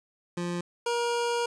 25% pulse tone pair in turn, 174.61 / 474.3 Hz, F3 / A#4, 0 / +30 cents, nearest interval octave + perfect fourth, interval 1730 cents, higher second, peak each -26 / -22 dBFS, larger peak second, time 0.37-0.61 / 0.86-1.46 s, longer second, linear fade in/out 5 ms, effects resampled to 22050 Hz + 8-bit

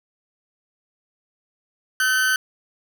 40% pulse tone with amplitude modulation, 1525 Hz, G6, 48 cents flat, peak -14 dBFS, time 2-2.36 s, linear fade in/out 2 ms, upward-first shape sine, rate 241 Hz, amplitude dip 55%, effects none

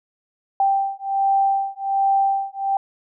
sine beating tone pair, 784 / 785.3 Hz, G5 / G5, 0 / +3 cents, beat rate 1.3 Hz, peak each -20 dBFS, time 0.6-2.77 s, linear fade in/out 2 ms, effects none

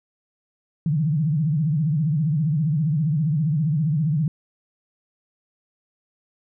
sine tone with vibrato, 153.1 Hz, D#3, 28 cents flat, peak -18 dBFS, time 0.86-4.28 s, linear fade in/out 2 ms, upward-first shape sine, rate 15 Hz, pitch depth 170 cents each way, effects none

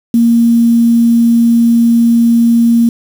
sine tone with quantisation, 233.1 Hz, A#3, in tune, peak -5 dBFS, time 0.14-2.89 s, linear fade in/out 2 ms, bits 5, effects none

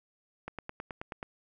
click train, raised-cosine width 0.5 ms, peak -23 dBFS, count 8, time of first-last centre 0.48-1.229 s, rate 9.35 Hz, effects none

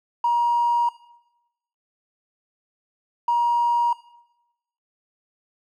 triangle tone pair in turn, 950 / 950 Hz, A#5 / A#5, +33 / +33 cents, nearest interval unison, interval 0 cents, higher neither, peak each -13 dBFS, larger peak neither, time 0.24-0.89 / 3.28-3.93 s, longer neither, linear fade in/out 5 ms, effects noise-tail reverb RT60 0.9 s tail -21 dB re dry + tanh soft clip ceiling -15 dBFS

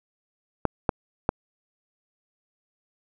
clicks, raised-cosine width 1 ms, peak -6 dBFS, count 3, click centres 0.653 / 0.892 / 1.291 s, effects none

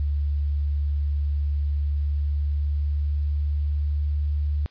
sine tone with pitch glide, 72.5 to 73.6 Hz, D2 to D2, -22 to +4 cents, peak -21 dBFS, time 0-4.66 s, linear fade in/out 0 ms, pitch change +26 cents, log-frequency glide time 1.7-4.29 s, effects white hiss -57 dBFS RMS until 4.7 s + resampled to 11025 Hz

